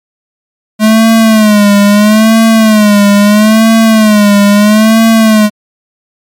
square tone with vibrato, 213.5 Hz, G#3, 48 cents sharp, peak -3 dBFS, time 0.79-5.5 s, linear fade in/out 50 ms, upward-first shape sine, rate 0.76 Hz, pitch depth 92 cents each way, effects MP3 96 kbps

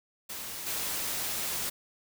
white noise with level steps, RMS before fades -39 / -33 dBFS, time 0.29-1.7 s, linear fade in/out 10 ms, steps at 0.66 s, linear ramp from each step 10 ms, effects none

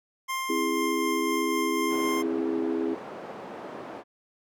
25% pulse tone with tremolo, 1055 Hz, C6, 14 cents sharp, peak -24 dBFS, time 0.28-2.23 s, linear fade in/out 20 ms, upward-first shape triangle, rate 4 Hz, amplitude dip 25%
sine chord, C augmented, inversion none, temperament equal with one note detuned, 261.6 / 329.6 / 411.5 Hz, C4 / E4 / G#4, 0 / 0 / -16 cents, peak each -31 / -28 / -30 dBFS, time 0.49-2.95 s, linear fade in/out 10 ms
white band-pass noise, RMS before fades -40 dBFS, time 1.88-4.04 s, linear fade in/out 50 ms, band 240 to 730 Hz, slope 12 dB/octave
effects none

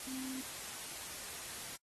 sine tone in noise, 261.6 Hz, C4, in tune, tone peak -42 dBFS, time 0.07-0.41 s, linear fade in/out 2 ms, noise white, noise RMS -45 dBFS, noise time 0-1.76 s, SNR 0 dB, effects noise-tail reverb RT60 0.1 s tail -23 dB re dry + AAC 32 kbps

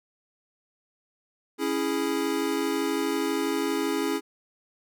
square chord, C# minor, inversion none, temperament equal, 277.2 / 329.6 / 415.3 Hz, C#4 / E4 / G#4, 0 / 0 / 0 cents, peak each -30 dBFS, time 1.58-4.21 s, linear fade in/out 50 ms, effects none

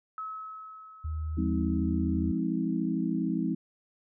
sine tone with exponential decay, 1289 Hz, E6, 39 cents flat, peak -33 dBFS, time 0.18-2.39 s, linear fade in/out 1 ms, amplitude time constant 480 ms
sine tone with pitch glide, 78.4 to 80.84 Hz, D#2 to E2, +14 to -33 cents, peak -30 dBFS, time 1.04-2.32 s, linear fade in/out 10 ms, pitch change +53 cents, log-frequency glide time 1.77-1.91 s
sine chord, F minor seventh, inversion none, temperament equal with one note detuned, 174.61 / 207.7 / 261.6 / 319 Hz, F3 / Ab3 / C4 / Eb4, 0 / 0 / 0 / +43 cents, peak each -32 dBFS, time 1.37-3.55 s, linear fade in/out 10 ms
effects none

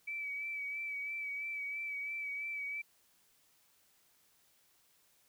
sine tone with vibrato, 2296 Hz, D7, 40 cents flat, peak -37 dBFS, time 0.07-2.82 s, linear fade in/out 10 ms, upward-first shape sine, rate 3 Hz, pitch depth 31 cents each way, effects white hiss -70 dBFS RMS until 5.28 s

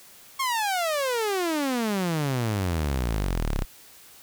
sawtooth exponential sweep, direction down, 1100 to 30.87 Hz, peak -20 dBFS, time 0.39-3.65 s, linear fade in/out 10 ms, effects white hiss -50 dBFS RMS until 4.22 s

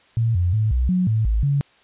sine tone with pitch steps, 114.5 / 88.3 / 108.5 / 62.3 / 182.4 / 110.3 / 54.4 / 141.2 Hz, A#2 / F2 / A2 / B1 / F#3 / A2 / A1 / C#3, -31 / +20 / -24 / +16 / -24 / +5 / -19 / +32 cents, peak -16 dBFS, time 0.17-1.61 s, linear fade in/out 0 ms, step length 180 ms, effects white hiss -55 dBFS RMS until 1.83 s + resampled to 8000 Hz

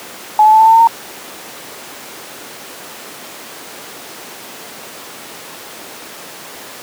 sine tone with pitch steps, 854 / 864.4 / 875 / 885.6 / 896.5 / 907.4 / 918.5 Hz, G#5 / A5 / A5 / A5 / A5 / A#5 / A#5, +48 / -31 / -10 / +11 / +32 / -47 / -26 cents, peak -4 dBFS, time 0.39-0.873 s, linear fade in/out 2 ms, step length 69 ms, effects pink hiss -31 dBFS RMS until 6.82 s + high-pass 300 Hz 12 dB/octave

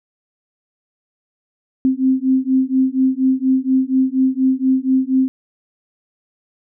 sine beating tone pair, 259.8 / 264 Hz, C4 / C4, -12 / +16 cents, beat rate 4.2 Hz, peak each -16 dBFS, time 1.85-5.28 s, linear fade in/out 0 ms, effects none

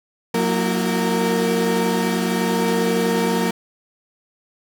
35% pulse tone cluster, 181.6 / 230.7 / 330.8 / 374.1 / 462.1 Hz, F#3 / A#3 / E4 / F#4 / A#4, -32 / -18 / +6 / +19 / -15 cents, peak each -21 / -21 / -27 / -29 / -21 dBFS, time 0.34-3.51 s, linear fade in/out 5 ms, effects none

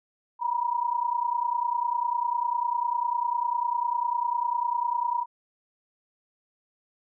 sine tone pair together, 946 / 976 Hz, A#5 / B5, +25 / -21 cents, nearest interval minor second, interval 54 cents, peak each -27 dBFS, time 0.39-5.26 s, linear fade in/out 50 ms, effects none

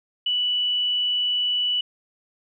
sine tone, 2960 Hz, F#7, in tune, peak -20 dBFS, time 0.26-1.81 s, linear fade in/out 5 ms, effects none

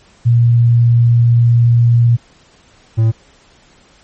sine / triangle tone pair in turn, 118.4 / 112.65 Hz, A#2 / A2, +27 / +41 cents, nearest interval minor second, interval 86 cents, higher first, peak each -6 dBFS, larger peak neither, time 0.25-2.17 / 2.97-3.12 s, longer first, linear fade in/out 20 ms, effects pink hiss -48 dBFS RMS until 4.03 s + MP3 32 kbps

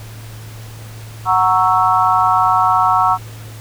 sine chord, F# dominant seventh, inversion none, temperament equal, 740 / 932.3 / 1108.7 / 1318.5 Hz, F#5 / A#5 / C#6 / E6, 0 / 0 / 0 / 0 cents, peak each -16 dBFS, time 1.25-3.18 s, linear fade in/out 50 ms, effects added 110 Hz sine -31 dBFS peak until 3.6 s + pink hiss -39 dBFS RMS until 3.6 s

